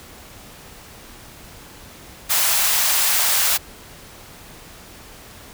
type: high-pass noise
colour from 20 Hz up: white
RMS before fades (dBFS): -18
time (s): 2.29-3.58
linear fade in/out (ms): 20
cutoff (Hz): 640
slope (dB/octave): 24
effects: pink hiss -42 dBFS RMS until 5.53 s